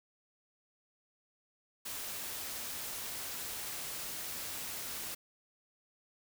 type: noise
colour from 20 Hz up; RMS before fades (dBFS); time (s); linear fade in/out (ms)
white; -41; 1.85-5.15; 10
effects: none